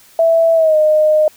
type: tone with pitch glide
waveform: sine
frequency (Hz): 659.3 to 615.1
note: E5 to D#5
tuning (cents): 0 to -20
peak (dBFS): -8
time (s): 0.19-1.28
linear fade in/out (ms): 2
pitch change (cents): -120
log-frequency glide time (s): 0.54-0.77
effects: white hiss -46 dBFS RMS until 1.36 s